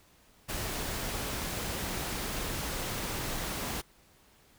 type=noise; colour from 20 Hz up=pink; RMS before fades=-35 dBFS; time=0.48-3.82 s; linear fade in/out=20 ms; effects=pink hiss -62 dBFS RMS until 4.58 s